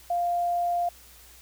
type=tone; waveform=sine; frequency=698.5 Hz; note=F5; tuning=in tune; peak=-23 dBFS; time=0.1-0.89 s; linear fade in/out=5 ms; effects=added 60 Hz sine -55 dBFS peak until 1.41 s + white hiss -52 dBFS RMS until 1.41 s